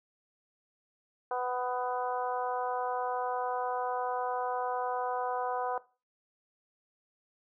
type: harmonic tone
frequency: 249.2 Hz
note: B3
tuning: 16 cents sharp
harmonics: 2 / 3 / 4 / 5 / 6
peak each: -35 / -33 / -37 / -41 / -44 dBFS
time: 1.31-5.78 s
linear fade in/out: 2 ms
effects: noise-tail reverb RT60 0.3 s tail -18 dB re dry